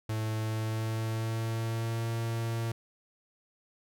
45% pulse tone with pitch glide, 109.6 to 114.85 Hz, A2 to A#2, -6 to -25 cents, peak -30 dBFS, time 0.09-2.72 s, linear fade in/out 5 ms, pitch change +81 cents, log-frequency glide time 0.37-2.09 s, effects none

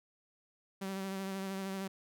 sawtooth tone with vibrato, 192.9 Hz, G3, 28 cents flat, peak -33 dBFS, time 0.81-1.88 s, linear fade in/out 10 ms, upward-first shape sine, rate 13 Hz, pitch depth 24 cents each way, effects none

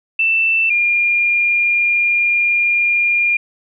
sine tone pair in turn, 2664 / 2409 Hz, E7 / D7, +18 / +43 cents, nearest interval major second, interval 175 cents, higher first, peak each -12 dBFS, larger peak neither, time 0.19-0.7 / 0.7-3.37 s, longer second, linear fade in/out 5 ms, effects none

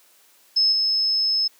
sine tone with level steps, 5200 Hz, E8, 24 cents flat, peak -15 / -18 dBFS, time 0.56-1.48 s, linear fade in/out 10 ms, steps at 0.72 s, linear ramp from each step 5 ms, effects white hiss -56 dBFS RMS until 1.59 s + high-pass 300 Hz 12 dB/octave

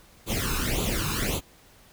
pink noise with flanger, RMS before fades -27 dBFS, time 0.26-1.41 s, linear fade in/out 50 ms, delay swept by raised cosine 0.28 to 0.79 ms, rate 1.8 Hz, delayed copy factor +0.8, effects pink hiss -55 dBFS RMS until 1.92 s

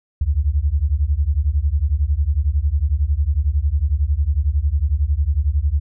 sine beating tone pair, 67.3 / 78.3 Hz, C2 / D#2, +49 / +11 cents, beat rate 11 Hz, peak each -18 dBFS, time 0.21-5.8 s, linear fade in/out 5 ms, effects none

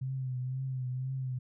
sine tone with vibrato, 129.5 Hz, C3, 17 cents flat, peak -32 dBFS, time 0.01-1.39 s, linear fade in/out 10 ms, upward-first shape triangle, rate 2 Hz, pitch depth 55 cents each way, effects none

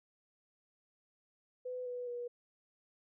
sine tone with pitch steps, 502 / 492.5 / 483.2 Hz, B4 / B4 / B4, +28 / -5 / -38 cents, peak -38 dBFS, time 1.65-2.28 s, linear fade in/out 10 ms, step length 210 ms, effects none

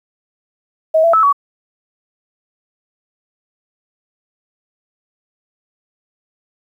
sine tone with pitch steps, 637 / 669 / 1305 / 1131 Hz, D#5 / E5 / E6 / C#6, +41 / +25 / -18 / +34 cents, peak -8 dBFS, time 0.94-1.328 s, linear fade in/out 10 ms, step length 97 ms, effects 8-bit

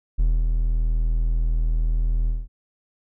triangle tone with ADSR envelope, 40.32 Hz, E1, 38 cents flat, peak -13 dBFS, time 0.18-2.48 s, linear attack 18 ms, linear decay 240 ms, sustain -3 dB, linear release 200 ms, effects none

